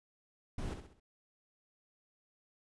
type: noise with echo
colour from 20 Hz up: brown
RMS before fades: -38 dBFS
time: 0.58-0.74 s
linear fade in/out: 5 ms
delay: 65 ms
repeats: 4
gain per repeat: -7 dB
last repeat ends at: 1 s
effects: resampled to 24000 Hz